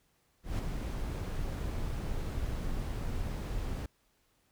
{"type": "noise with ADSR envelope", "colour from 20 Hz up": "brown", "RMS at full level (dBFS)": -30, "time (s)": [0.43, 3.86], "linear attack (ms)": 160, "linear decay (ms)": 3, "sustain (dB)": -5, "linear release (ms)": 4, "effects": ["pink hiss -72 dBFS RMS until 4.51 s"]}